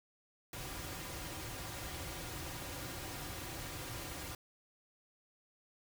pink noise with comb filter, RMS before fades -44 dBFS, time 0.53-4.35 s, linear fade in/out 2 ms, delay 4.6 ms, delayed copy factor -0.6, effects none

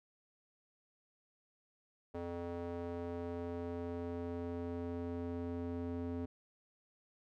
square tone with band-pass filter sweep, 86.2 Hz, F2, 22 cents flat, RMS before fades -41 dBFS, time 2.14-6.26 s, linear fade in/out 10 ms, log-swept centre 500 to 310 Hz, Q 1.4, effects none

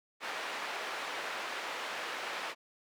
white band-pass noise, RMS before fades -39 dBFS, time 0.2-2.55 s, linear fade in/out 50 ms, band 470 to 2200 Hz, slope 12 dB/octave, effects none

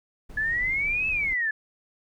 brown noise, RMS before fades -40 dBFS, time 0.29-1.34 s, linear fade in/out 10 ms
sine exponential two-way sweep, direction up then down, 1702 to 2629 to 1702 Hz, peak -23 dBFS, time 0.37-1.51 s, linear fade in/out 5 ms, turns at 1.08 s
effects none

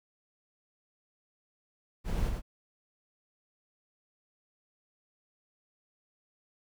brown noise with echo, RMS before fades -31 dBFS, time 2.04-2.32 s, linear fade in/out 50 ms, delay 100 ms, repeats 1, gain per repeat -3 dB, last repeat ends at 2.42 s, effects none

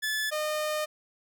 sawtooth tone pair in turn, 1730 / 610.5 Hz, A6 / D#5, -30 / -33 cents, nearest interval octave + tritone, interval 1803 cents, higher first, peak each -24 / -24 dBFS, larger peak neither, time 0.02-0.31 / 0.31-0.86 s, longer second, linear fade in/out 20 ms, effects none

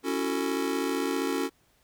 square chord, F# minor seventh, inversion second, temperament just, 277.5 / 333 / 370 / 444 Hz, C#4 / E4 / F#4 / A4, +2 / +18 / 0 / +16 cents, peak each -31 / -35 / -33 / -34 dBFS, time 0.03-1.5 s, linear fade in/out 50 ms, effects pink hiss -66 dBFS RMS until 1.83 s

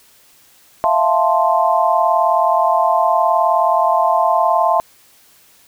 sine chord, F major seventh, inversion third, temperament equal, 659.3 / 698.5 / 880 / 1046.5 Hz, E5 / F5 / A5 / C6, 0 / 0 / 0 / 0 cents, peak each -17 dBFS, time 0.84-4.8 s, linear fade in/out 0 ms, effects white hiss -50 dBFS RMS until 5.67 s

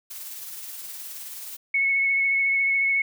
blue noise with tremolo, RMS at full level -36 dBFS, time 0.1-1.57 s, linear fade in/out 10 ms, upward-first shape sine, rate 19 Hz, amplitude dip 30%
sine tone with vibrato, 2200 Hz, C#7, 14 cents flat, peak -19 dBFS, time 1.74-3.02 s, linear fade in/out 5 ms, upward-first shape sine, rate 14 Hz, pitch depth 15 cents each way
effects none

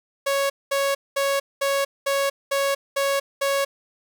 sawtooth tone bursts, 554.4 Hz, C#5, in tune, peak -16 dBFS, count 8, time 0.26-3.65 s, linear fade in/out 10 ms, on 240 ms, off 210 ms, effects none

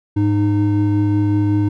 triangle tone pair together, 103.83 / 306.1 Hz, G#2 / D#4, 0 / -28 cents, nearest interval octave + perfect fifth, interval 1872 cents, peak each -14 dBFS, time 0.16-1.69 s, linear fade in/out 10 ms, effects none

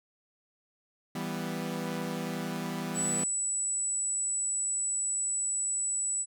sawtooth chord, E minor, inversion none, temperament equal, 164.81 / 196 / 246.9 Hz, E3 / G3 / B3, 0 / 0 / 0 cents, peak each -33 / -33 / -33 dBFS, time 1.15-3.24 s, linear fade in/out 5 ms
sine tone, 7902 Hz, B8, in tune, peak -28 dBFS, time 2.94-6.26 s, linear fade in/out 50 ms
effects none

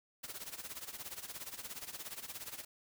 white noise with tremolo, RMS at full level -43 dBFS, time 0.23-2.65 s, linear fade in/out 10 ms, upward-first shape sine, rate 17 Hz, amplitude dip 80%, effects none

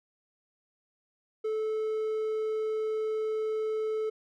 triangle tone, 435.5 Hz, A4, 18 cents flat, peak -26 dBFS, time 1.44-4.1 s, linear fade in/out 10 ms, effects none

